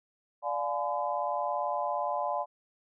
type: chord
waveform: sine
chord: D diminished seventh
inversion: none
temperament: just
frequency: 587.3 / 704.8 / 845.8 / 1014.9 Hz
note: D5 / F5 / Ab5 / Cb6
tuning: 0 / +16 / +31 / +47 cents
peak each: -34 dBFS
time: 0.42-2.46 s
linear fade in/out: 50 ms
effects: none